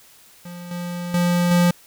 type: tone with level steps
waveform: square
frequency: 175.3 Hz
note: F3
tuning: 7 cents sharp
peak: -34 / -27 / -17 / -14 dBFS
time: 0.45-1.71 s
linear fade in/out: 5 ms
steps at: 0.71 / 1.14 / 1.51 s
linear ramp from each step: 2 ms
effects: white hiss -50 dBFS RMS until 1.86 s